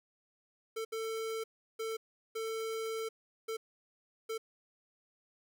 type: tone bursts at uneven times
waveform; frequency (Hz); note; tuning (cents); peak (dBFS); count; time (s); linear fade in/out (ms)
square; 446.1; A4; +24; -36; 6; 0.76-0.85 / 0.92-1.44 / 1.79-1.97 / 2.35-3.09 / 3.48-3.57 / 4.29-4.38; 10
effects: none